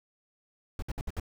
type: noise bursts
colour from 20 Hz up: brown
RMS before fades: -33 dBFS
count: 5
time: 0.79-1.199 s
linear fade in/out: 2 ms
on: 33 ms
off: 61 ms
effects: none